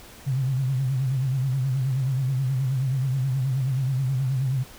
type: tone with vibrato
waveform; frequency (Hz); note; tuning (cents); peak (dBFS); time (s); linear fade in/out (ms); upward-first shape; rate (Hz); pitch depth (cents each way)
sine; 131.9; C3; +14; -21; 0.26-4.64; 20; sine; 9.4; 89
effects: pink hiss -46 dBFS RMS until 4.78 s